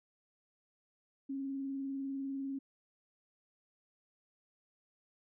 sine tone with vibrato, 272.5 Hz, C#4, 29 cents flat, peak -36 dBFS, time 1.29-2.59 s, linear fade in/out 10 ms, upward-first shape sine, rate 20 Hz, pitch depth 31 cents each way, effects none

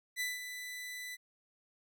sawtooth tone with ADSR envelope, 1991 Hz, B6, 14 cents sharp, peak -29 dBFS, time 0.16-1.17 s, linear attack 45 ms, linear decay 180 ms, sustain -9 dB, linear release 30 ms, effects none

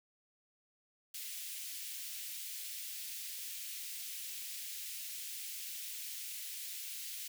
white high-pass noise, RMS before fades -44 dBFS, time 1.14-7.28 s, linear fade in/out 5 ms, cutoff 2200 Hz, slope 24 dB/octave, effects none

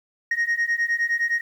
sine beating tone pair, 1864.7 / 1874.4 Hz, A#6 / A#6, 0 / +9 cents, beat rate 9.7 Hz, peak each -22 / -21 dBFS, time 0.31-1.41 s, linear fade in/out 5 ms, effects tanh soft clip ceiling -17 dBFS + 9-bit

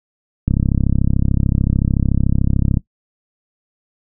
click train, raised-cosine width 5 ms, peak -3 dBFS, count 78, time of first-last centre 0.48-2.772 s, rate 33.6 Hz, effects noise-tail reverb RT60 0.1 s tail -18 dB re dry

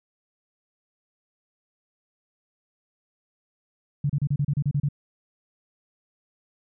sine tone bursts, 143.3 Hz, D3, 42 cents flat, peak -20 dBFS, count 10, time 4.04-4.888 s, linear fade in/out 5 ms, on 56 ms, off 32 ms, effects none

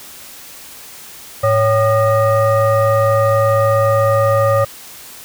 sine tone with frequency modulation, 556 Hz, C#5, 5 cents sharp, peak -10 dBFS, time 1.43-4.65 s, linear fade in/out 10 ms, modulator 664 Hz, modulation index 1, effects white hiss -36 dBFS RMS until 5.24 s

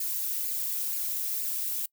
violet noise with flanger, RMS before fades -31 dBFS, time 0-1.86 s, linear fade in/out 5 ms, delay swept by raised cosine 0.41 to 2.61 ms, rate 2.1 Hz, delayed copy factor +0.6, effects noise-tail reverb RT60 0.1 s tail -24 dB re dry

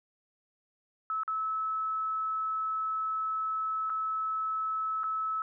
sine tone with dropouts, 1300 Hz, E6, 24 cents flat, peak -29 dBFS, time 1.1-5.42 s, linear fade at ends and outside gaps 1 ms, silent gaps 1.234-1.278 / 3.897-3.901 / 5.034-5.04 s, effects none

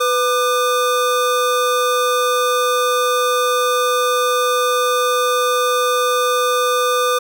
square tone pair together, 497.6 / 1200 Hz, B4 / D6, +13 / +37 cents, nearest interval octave + minor third, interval 1524 cents, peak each -18 dBFS, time 0-7.19 s, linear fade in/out 10 ms, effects none

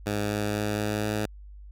10% pulse tone with pitch steps, 103.6 / 104.26 / 104.92 / 105.59 / 106.27 Hz, G#2 / G#2 / G#2 / G#2 / G#2, -4 / +7 / +18 / +29 / +40 cents, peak -18 dBFS, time 0.06-1.26 s, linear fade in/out 5 ms, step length 240 ms, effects added 50 Hz sine -42 dBFS peak until 1.71 s

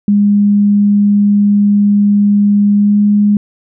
sine tone with pitch glide, 204.3 to 206.3 Hz, G#3 to G#3, -28 to -11 cents, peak -6 dBFS, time 0.08-3.37 s, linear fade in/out 2 ms, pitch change +17 cents, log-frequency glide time 2.74-2.99 s, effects none

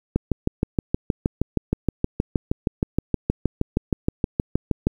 click train, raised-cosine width 3 ms, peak -6 dBFS, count 31, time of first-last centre 0.16-4.87 s, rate 6.37 Hz, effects 8-bit

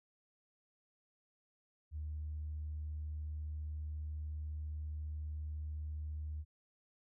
sine tone, 76.2 Hz, D#2, 36 cents flat, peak -38 dBFS, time 1.91-6.45 s, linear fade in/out 50 ms, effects tanh soft clip ceiling -34 dBFS

